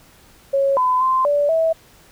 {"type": "tone with pitch steps", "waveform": "sine", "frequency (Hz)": [550, 1011, 1040, 580, 650], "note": ["C#5", "B5", "C6", "D5", "E5"], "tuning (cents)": [-14, 40, -11, -22, -24], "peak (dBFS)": -14, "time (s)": [0.53, 1.73], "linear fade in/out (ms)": 10, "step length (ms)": 240, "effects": ["pink hiss -50 dBFS RMS until 2.11 s"]}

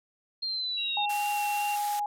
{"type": "linear sweep", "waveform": "sine", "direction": "down", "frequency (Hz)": [4228, 3654], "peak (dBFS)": -29, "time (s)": [0.42, 1.06], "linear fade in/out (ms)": 10}
{"type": "tone with vibrato", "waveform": "sine", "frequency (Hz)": 2746, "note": "F7", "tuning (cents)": -30, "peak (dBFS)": -34, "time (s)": [0.77, 1.76], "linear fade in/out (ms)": 10, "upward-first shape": "sine", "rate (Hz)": 2.5, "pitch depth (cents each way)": 14}
{"type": "tone", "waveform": "sine", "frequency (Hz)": 827, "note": "G#5", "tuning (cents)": -8, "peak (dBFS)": -27, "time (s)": [0.97, 2.06], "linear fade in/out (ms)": 2}
{"type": "band-pass noise", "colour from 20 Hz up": "white", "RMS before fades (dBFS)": -40, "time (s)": [1.09, 2], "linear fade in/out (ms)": 10, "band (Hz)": [1100, 15000], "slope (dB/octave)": 96}
{"effects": []}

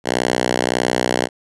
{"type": "tone with high-pass filter", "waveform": "5% pulse", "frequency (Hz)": 61.74, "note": "B1", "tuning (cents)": 0, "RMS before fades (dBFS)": -19, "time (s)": [0.04, 1.29], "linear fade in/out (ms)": 50, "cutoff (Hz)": 190, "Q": 0.55, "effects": ["resampled to 22050 Hz"]}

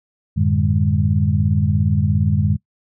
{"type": "tone cluster", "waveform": "sine", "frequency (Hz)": [90.7, 107.9, 148, 202.6], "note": ["F#2", "A2", "D3", "G#3"], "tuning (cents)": [-34, -33, 14, -43], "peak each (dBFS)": [-18, -20, -19, -22], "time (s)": [0.36, 2.57], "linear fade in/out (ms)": 20, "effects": ["noise-tail reverb RT60 0.1 s tail -22 dB re dry"]}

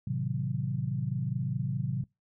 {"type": "chord", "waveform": "sine", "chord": "A diminished seventh", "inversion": "none", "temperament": "equal", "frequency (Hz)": [110, 130.81, 155.56, 185], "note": ["A2", "C3", "Eb3", "Gb3"], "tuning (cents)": [0, 0, 0, 0], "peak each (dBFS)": [-36, -31, -36, -36], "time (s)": [0.07, 2.04], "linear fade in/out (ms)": 5, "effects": ["noise-tail reverb RT60 0.2 s tail -23 dB re dry"]}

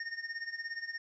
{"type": "tone with tremolo", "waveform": "square", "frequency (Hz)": 1836, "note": "A#6", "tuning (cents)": -27, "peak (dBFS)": -35, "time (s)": [0, 0.98], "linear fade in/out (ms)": 2, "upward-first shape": "sine", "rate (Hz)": 17, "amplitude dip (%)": 80, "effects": ["resampled to 16000 Hz", "12-bit"]}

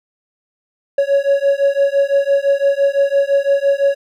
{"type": "beating tone pair", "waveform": "triangle", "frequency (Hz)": [554.4, 560.3], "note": ["C#5", "C#5"], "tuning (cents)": [0, 18], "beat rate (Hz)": 5.9, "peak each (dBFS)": -13, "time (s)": [0.98, 3.95], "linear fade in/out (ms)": 5, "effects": []}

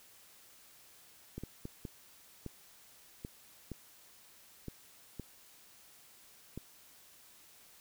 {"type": "clicks", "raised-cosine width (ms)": 3, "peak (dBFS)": -28, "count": 10, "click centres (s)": [1.38, 1.436, 1.654, 1.852, 2.463, 3.249, 3.717, 4.683, 5.197, 6.576], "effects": ["white hiss -60 dBFS RMS until 7.8 s"]}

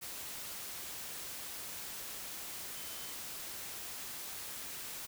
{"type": "tone in noise", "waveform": "sine", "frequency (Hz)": 3067, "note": "G7", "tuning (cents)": -38, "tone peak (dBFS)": -54, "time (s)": [2.74, 3.14], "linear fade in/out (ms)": 20, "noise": "white", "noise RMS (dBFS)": -44, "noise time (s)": [0.01, 5.07], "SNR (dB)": -13, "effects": []}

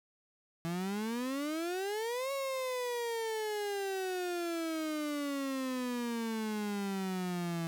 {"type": "exponential two-way sweep", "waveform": "35% pulse", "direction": "up then down", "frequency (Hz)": [164.81, 554.4, 164.81], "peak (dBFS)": -32, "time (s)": [0.65, 7.67], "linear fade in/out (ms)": 0, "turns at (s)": 2.32, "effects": []}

